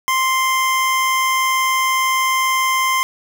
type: tone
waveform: 25% pulse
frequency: 1046.5 Hz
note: C6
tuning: in tune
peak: -11 dBFS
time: 0.08-3.03 s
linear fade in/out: 0 ms
effects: none